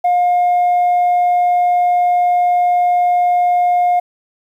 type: tone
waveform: sine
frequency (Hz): 712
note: F5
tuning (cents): +33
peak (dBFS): -8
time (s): 0.04-4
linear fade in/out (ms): 10
effects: tanh soft clip ceiling -9 dBFS + 8-bit